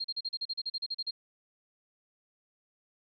sine tone bursts, 4216 Hz, C8, 12 cents sharp, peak -31 dBFS, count 14, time 0-1.11 s, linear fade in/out 10 ms, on 44 ms, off 38 ms, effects none

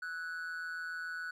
triangle tone with amplitude modulation, 1480 Hz, F#6, in tune, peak -33 dBFS, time 0.02-1.31 s, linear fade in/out 5 ms, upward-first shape sine, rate 167 Hz, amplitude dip 65%, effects none

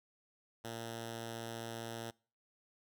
5% pulse tone with notch filter, 115.2 Hz, A#2, 20 cents flat, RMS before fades -44 dBFS, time 0.64-2.11 s, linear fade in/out 10 ms, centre 1100 Hz, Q 1.8, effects noise-tail reverb RT60 0.4 s tail -25 dB re dry

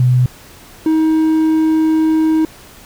sine / triangle tone pair in turn, 125.6 / 316.5 Hz, B2 / D#4, +30 / +30 cents, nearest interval octave + major third, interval 1600 cents, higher second, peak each -8 dBFS, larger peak neither, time 0-0.26 / 0.86-2.45 s, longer second, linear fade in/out 2 ms, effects pink hiss -40 dBFS RMS until 2.85 s

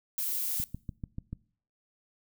violet noise, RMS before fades -32 dBFS, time 0.18-0.64 s, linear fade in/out 0 ms
click train, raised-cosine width 5 ms, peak -24 dBFS, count 6, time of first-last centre 0.6-1.33 s, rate 6.85 Hz
effects noise-tail reverb RT60 0.5 s tail -22 dB re dry

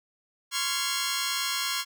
10% pulse chord, Db major seventh, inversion third, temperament just, 1039.4 / 1108.7 / 1385.9 / 1663.1 Hz, C6 / Db6 / F6 / Ab6, -12 / 0 / -14 / +2 cents, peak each -25 dBFS, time 0.51-1.85 s, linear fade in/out 50 ms, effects none

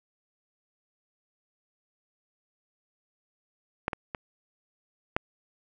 clicks, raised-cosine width 0.5 ms, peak -11 / -17 / -18 / -9 dBFS, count 4, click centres 3.881 / 3.932 / 4.148 / 5.165 s, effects none

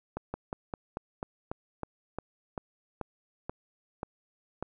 slowing click train, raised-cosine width 1 ms, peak -20 dBFS, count 14, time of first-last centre 0.17-4.626 s, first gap 170 ms, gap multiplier 1.11, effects none

